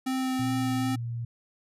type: tone with vibrato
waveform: square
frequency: 260 Hz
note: C4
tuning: 11 cents flat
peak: -27 dBFS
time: 0.06-0.96 s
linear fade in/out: 10 ms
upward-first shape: sine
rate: 2.6 Hz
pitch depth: 8 cents each way
type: tone with pitch glide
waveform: sine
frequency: 120 to 117.6 Hz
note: B2 to A#2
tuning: -49 to +16 cents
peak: -30 dBFS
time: 0.39-1.25 s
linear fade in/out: 5 ms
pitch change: -35 cents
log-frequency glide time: 0.49-0.99 s
effects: resampled to 32000 Hz